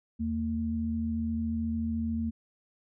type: tone pair together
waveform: sine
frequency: 80.33 / 227.2 Hz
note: E2 / A#3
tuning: -44 / -44 cents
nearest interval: octave + tritone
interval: 1800 cents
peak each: -34 / -29 dBFS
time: 0.19-2.31 s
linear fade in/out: 20 ms
effects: none